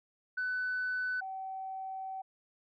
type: tone pair in turn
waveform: sine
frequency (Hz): 1500 / 764.4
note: F#6 / G5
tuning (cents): +23 / -44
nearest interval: octave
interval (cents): 1167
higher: first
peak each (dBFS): -30 / -37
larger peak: first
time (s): 0.37-1.21 / 1.21-2.22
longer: second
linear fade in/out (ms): 10
effects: tanh soft clip ceiling -28 dBFS